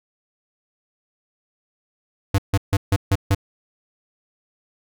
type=tone bursts; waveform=square; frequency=98 Hz; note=G2; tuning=in tune; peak=-15 dBFS; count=6; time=2.34-3.348 s; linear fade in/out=5 ms; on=43 ms; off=150 ms; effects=none